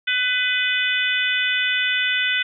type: harmonic tone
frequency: 500 Hz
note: B4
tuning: 21 cents sharp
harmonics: 3 / 4 / 5 / 6 / 7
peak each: -23 / -24 / -25 / -26 / -26 dBFS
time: 0.07-2.43 s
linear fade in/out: 10 ms
effects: none